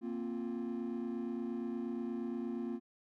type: chord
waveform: triangle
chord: Bb suspended second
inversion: none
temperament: equal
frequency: 233.1 / 261.6 / 349.2 Hz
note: Bb3 / C4 / F4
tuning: 0 / 0 / 0 cents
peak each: -36 / -39 / -39 dBFS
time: 0.01-2.8 s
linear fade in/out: 50 ms
effects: tanh soft clip ceiling -29 dBFS